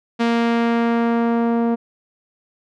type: tone with low-pass filter sweep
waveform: sawtooth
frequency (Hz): 233.1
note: A#3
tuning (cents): 0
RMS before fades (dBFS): -18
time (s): 0.19-1.76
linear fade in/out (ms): 20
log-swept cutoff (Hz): 3900 to 770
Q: 0.76
effects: none